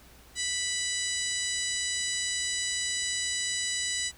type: harmonic tone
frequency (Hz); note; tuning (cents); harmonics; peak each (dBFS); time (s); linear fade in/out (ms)
987.8; B5; 0; 2 / 3 / 4 / 5 / 6 / 7 / 8 / 9; -35 / -38 / -35 / -39 / -39 / -39 / -34 / -40; 0.35-4.12; 50
effects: added 60 Hz sine -55 dBFS peak until 4.17 s + pink hiss -55 dBFS RMS until 4.17 s